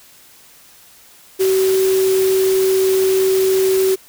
sine tone in noise, 380.1 Hz, F#4, 47 cents sharp, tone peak -12 dBFS, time 1.39-3.96 s, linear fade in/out 20 ms, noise white, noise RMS -26 dBFS, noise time 1.39-3.96 s, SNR +11 dB, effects white hiss -46 dBFS RMS until 4.08 s

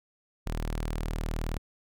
sawtooth tone, 39.28 Hz, D#1, 17 cents sharp, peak -26 dBFS, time 0.46-1.58 s, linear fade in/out 10 ms, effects none

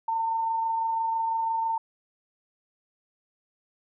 sine tone with amplitude modulation, 904 Hz, A5, 47 cents sharp, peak -23 dBFS, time 0.08-1.78 s, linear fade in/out 5 ms, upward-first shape sine, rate 26 Hz, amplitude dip 25%, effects none

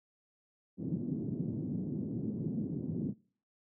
pink band-pass noise, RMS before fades -36 dBFS, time 0.77-3.14 s, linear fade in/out 50 ms, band 130 to 300 Hz, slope 24 dB/octave, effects noise-tail reverb RT60 0.5 s tail -25 dB re dry + high-pass 80 Hz 12 dB/octave

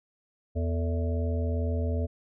harmonic tone with a mistuned harmonic, 82.41 Hz, E2, in tune, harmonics 1 / 3 / 5 / 7 / 8, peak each -26 / -35 / -37 / -39 / -41 dBFS, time 0.55-2.07 s, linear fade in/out 20 ms, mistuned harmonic 5, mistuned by +110 cents, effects none

